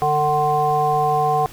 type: harmonic tone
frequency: 150 Hz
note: D3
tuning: 37 cents sharp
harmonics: 1 / 3 / 5 / 7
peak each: -26 / -23 / -17 / -23 dBFS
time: 0.02-1.46 s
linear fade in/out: 0 ms
effects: pink hiss -41 dBFS RMS until 1.52 s